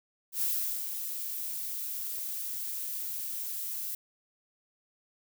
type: noise with ADSR envelope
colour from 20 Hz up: violet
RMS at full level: -29 dBFS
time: 0.32-3.95 s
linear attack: 100 ms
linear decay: 410 ms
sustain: -7 dB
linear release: 3 ms
effects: none